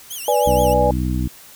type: tone with vibrato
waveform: 5% pulse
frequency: 2994 Hz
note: F#7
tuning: 20 cents sharp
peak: -20 dBFS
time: 0.1-0.74 s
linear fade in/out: 10 ms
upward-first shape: triangle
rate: 6.3 Hz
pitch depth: 230 cents each way
type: chord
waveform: sine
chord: G# diminished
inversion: first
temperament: equal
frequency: 493.9 / 587.3 / 830.6 Hz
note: B4 / D5 / G#5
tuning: 0 / 0 / 0 cents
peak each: -18 dBFS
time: 0.28-0.91 s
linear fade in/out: 2 ms
type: harmonic tone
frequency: 62.7 Hz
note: B1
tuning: 27 cents sharp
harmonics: 1 / 2 / 3 / 4 / 5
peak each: -21 / -24 / -26 / -27 / -28 dBFS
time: 0.46-1.28 s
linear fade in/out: 10 ms
effects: white hiss -43 dBFS RMS until 1.55 s